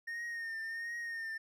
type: tone with vibrato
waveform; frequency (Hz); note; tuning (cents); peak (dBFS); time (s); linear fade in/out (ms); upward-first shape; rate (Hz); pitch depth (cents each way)
triangle; 1837; A#6; -26; -36; 0.07-1.38; 10; triangle; 1.4; 48
effects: none